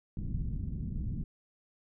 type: low-pass noise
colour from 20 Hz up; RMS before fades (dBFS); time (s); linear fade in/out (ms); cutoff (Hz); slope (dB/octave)
pink; -35; 0.17-1.24; 2; 210; 24
effects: none